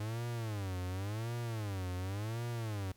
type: tone with vibrato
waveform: 45% pulse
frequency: 103.83 Hz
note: G#2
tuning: in tune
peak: -36 dBFS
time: 0-2.92 s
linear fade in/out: 5 ms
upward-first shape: sine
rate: 0.91 Hz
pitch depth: 240 cents each way
effects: pink hiss -68 dBFS RMS until 2.96 s